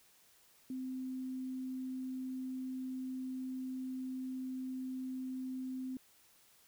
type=tone; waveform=sine; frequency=258.7 Hz; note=C4; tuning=19 cents flat; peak=-38 dBFS; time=0.7-5.97 s; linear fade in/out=2 ms; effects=white hiss -66 dBFS RMS until 6.67 s